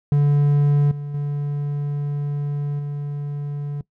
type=tone with level steps; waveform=triangle; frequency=144.6 Hz; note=D3; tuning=27 cents flat; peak=-11 / -24 / -19 / -22 dBFS; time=0.12-3.81 s; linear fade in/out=2 ms; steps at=0.91 / 1.14 / 2.79 s; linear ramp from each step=5 ms; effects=noise-tail reverb RT60 0.1 s tail -20 dB re dry